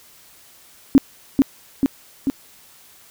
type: tone with echo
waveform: sine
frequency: 272.8 Hz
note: C#4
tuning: 28 cents flat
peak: -6 dBFS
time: 0.95-0.98 s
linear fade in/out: 0 ms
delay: 440 ms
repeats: 3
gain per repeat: -3 dB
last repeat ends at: 2.3 s
effects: white hiss -49 dBFS RMS until 3.1 s